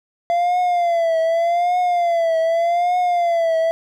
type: tone with vibrato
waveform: triangle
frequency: 685 Hz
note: F5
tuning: 34 cents flat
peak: -13 dBFS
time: 0.3-3.71 s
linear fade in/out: 0 ms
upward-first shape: triangle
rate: 0.84 Hz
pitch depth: 100 cents each way
effects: none